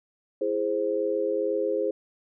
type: chord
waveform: sine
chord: E augmented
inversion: none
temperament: equal with one note detuned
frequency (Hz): 333.1 / 415.3 / 523.3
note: E4 / G#4 / B#4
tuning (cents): +18 / 0 / 0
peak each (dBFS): -31 / -27 / -27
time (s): 0.41-1.91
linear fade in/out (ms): 5
effects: none